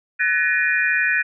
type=tone cluster; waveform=sine; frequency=1500 / 1718 / 1870 / 2436 Hz; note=F#6 / A6 / A#6 / D#7; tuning=+23 / -42 / +5 / -37 cents; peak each=-22 dBFS; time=0.19-1.23 s; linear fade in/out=20 ms; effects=none